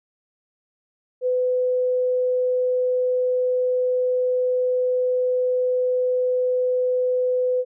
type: tone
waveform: sine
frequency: 503 Hz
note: B4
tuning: 32 cents sharp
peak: -18 dBFS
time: 1.21-7.65 s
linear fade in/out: 50 ms
effects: none